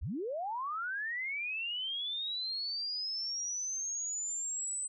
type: linear sweep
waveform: sine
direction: up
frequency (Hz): 39.12 to 8130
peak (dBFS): -34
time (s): 0.01-4.88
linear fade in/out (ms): 20
effects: none